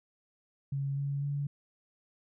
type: tone with pitch steps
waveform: sine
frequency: 138.59 / 140.61 / 142.65 Hz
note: C#3 / C#3 / C#3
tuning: 0 / +25 / +50 cents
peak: -30 dBFS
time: 0.72-1.47 s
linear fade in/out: 5 ms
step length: 250 ms
effects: none